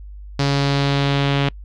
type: tone with low-pass filter sweep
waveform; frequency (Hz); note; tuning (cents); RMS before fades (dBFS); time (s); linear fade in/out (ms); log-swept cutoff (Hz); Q
sawtooth; 140.2; C#3; +20; -18; 0.39-1.49; 5; 4800 to 3200; 2.6
effects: noise-tail reverb RT60 0.1 s tail -26 dB re dry + added 50 Hz sine -33 dBFS peak until 1.64 s